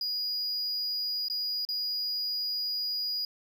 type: tone with dropouts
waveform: triangle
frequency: 4896 Hz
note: D#8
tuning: 29 cents flat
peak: -28 dBFS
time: 0.01-3.25 s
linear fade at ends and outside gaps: 2 ms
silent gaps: 1.284-1.299 / 1.651-1.688 s
effects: 11-bit